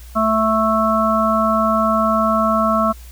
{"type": "harmonic tone", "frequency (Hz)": 220, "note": "A3", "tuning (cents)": 0, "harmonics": [1, 3, 5, 6], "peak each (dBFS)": [-19, -19, -19, -19], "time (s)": [0.15, 2.93], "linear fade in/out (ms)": 20, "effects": ["added 60 Hz sine -35 dBFS peak until 3.11 s", "white hiss -46 dBFS RMS until 3.11 s"]}